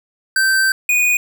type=tone pair in turn; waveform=square; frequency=1555 / 2468 Hz; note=G6 / D#7; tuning=-14 / -15 cents; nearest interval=minor sixth; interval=799 cents; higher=second; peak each=-13 dBFS; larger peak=neither; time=0.36-0.72 / 0.89-1.17 s; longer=first; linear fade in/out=2 ms; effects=none